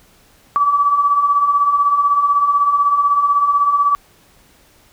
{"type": "beating tone pair", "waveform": "sine", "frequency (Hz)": [1136, 1152], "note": ["C#6", "D6"], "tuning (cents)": [42, -34], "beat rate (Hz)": 16, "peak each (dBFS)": [-20, -12], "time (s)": [0.56, 3.95], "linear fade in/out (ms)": 0, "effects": ["pink hiss -51 dBFS RMS until 4.92 s"]}